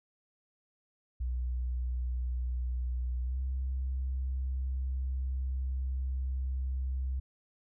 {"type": "tone with pitch glide", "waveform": "sine", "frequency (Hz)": [61.8, 65.25], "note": ["B1", "C2"], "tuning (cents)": [2, -4], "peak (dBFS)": -29, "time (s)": [1.2, 7.2], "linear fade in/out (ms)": 10, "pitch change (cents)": 94, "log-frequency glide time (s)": [3.24, 3.38], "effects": ["tanh soft clip ceiling -27 dBFS"]}